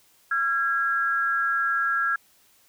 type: tone pair together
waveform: sine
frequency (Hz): 1364.9 / 1646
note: F6 / G#6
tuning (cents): -40 / -16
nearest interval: minor third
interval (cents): 324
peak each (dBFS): -24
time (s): 0.31-2.16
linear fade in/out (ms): 5
effects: white hiss -60 dBFS RMS until 2.68 s